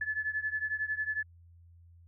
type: beating tone pair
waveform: sine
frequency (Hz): 1723 / 1734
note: A6 / A6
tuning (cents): -37 / -26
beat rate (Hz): 11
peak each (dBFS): -33 / -35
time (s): 0.01-1.23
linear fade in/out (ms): 5
effects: added 85 Hz sine -54 dBFS peak until 2.07 s